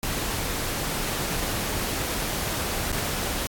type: noise with dropouts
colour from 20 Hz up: pink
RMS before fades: -28 dBFS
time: 0.03-3.47 s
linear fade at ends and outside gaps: 1 ms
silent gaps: 2.919-2.926 s
effects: AAC 64 kbps